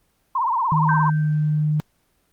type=tone with vibrato; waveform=sine; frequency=987.8 Hz; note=B5; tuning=in tune; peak=-18 dBFS; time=0.35-1.1 s; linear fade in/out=5 ms; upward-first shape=triangle; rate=17 Hz; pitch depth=190 cents each way
type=tone with pitch glide; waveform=sine; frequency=155.8 to 151.71 Hz; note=D#3 to D#3; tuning=+3 to -43 cents; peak=-17 dBFS; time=0.72-1.8 s; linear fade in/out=0 ms; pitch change=-46 cents; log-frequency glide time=0.87-1.29 s
type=tone with exponential decay; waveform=sine; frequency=1560 Hz; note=G6; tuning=9 cents flat; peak=-20 dBFS; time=0.89-1.63 s; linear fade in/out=1 ms; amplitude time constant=160 ms
effects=pink hiss -65 dBFS RMS until 2.32 s + Opus 24 kbps